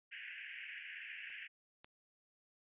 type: band-pass noise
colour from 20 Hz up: pink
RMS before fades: -49 dBFS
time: 0.11-1.48 s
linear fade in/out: 20 ms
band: 1600 to 2900 Hz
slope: 96 dB/octave
type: clicks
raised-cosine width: 0.2 ms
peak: -46 / -37 dBFS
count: 2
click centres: 1.302 / 1.845 s
effects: resampled to 8000 Hz